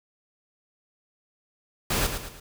pink noise with echo, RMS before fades -25 dBFS, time 1.9-2.07 s, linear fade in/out 5 ms, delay 110 ms, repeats 3, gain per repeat -7 dB, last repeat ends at 2.4 s, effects none

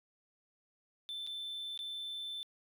triangle tone with dropouts, 3535 Hz, A7, 7 cents sharp, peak -37 dBFS, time 1.09-2.43 s, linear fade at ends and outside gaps 0 ms, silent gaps 1.266-1.272 / 1.776-1.791 s, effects tanh soft clip ceiling -33 dBFS

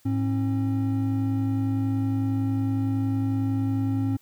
triangle tone pair together, 106.8 / 269.5 Hz, G#2 / C#4, +49 / -49 cents, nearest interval octave + major third, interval 1602 cents, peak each -23 dBFS, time 0.05-4.17 s, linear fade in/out 10 ms, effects white hiss -61 dBFS RMS until 4.21 s

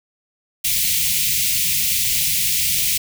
white band-stop noise, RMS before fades -19 dBFS, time 0.64-2.98 s, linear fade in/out 10 ms, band 190 to 2100 Hz, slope 48 dB/octave, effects none

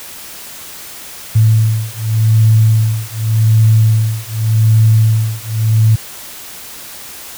sine beating tone pair, 110 / 110.86 Hz, A2 / A2, 0 / +13 cents, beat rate 0.86 Hz, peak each -11 dBFS, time 1.35-5.96 s, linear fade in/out 10 ms, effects white hiss -31 dBFS RMS until 7.37 s

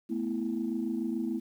sine chord, A suspended second, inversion none, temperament equal, 220 / 246.9 / 329.6 Hz, A3 / B3 / E4, 0 / 0 / 0 cents, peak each -33 dBFS, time 0.09-1.4 s, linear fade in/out 20 ms, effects tanh soft clip ceiling -21 dBFS + 10-bit

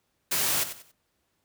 white noise with echo, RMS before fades -26 dBFS, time 0.31-0.64 s, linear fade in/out 10 ms, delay 93 ms, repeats 3, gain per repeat -11 dB, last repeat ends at 0.919 s, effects pink hiss -74 dBFS RMS until 1.44 s + high-pass 60 Hz 12 dB/octave

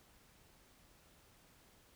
silence, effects pink hiss -66 dBFS RMS until 1.95 s

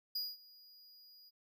square tone with ADSR envelope, 4891 Hz, D#8, 31 cents flat, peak -35 dBFS, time 0.15-1.31 s, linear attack 7 ms, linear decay 210 ms, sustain -23 dB, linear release 31 ms, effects none

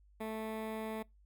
15% pulse tone with notch filter, 219.6 Hz, A3, 3 cents flat, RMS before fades -40 dBFS, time 0.2-1.03 s, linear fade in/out 10 ms, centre 5800 Hz, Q 0.52, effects noise-tail reverb RT60 0.2 s tail -25 dB re dry + added 50 Hz sine -61 dBFS peak until 1.25 s

